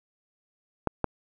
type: clicks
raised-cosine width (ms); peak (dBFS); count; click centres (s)
1; -10; 2; 0.873 / 1.043
effects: none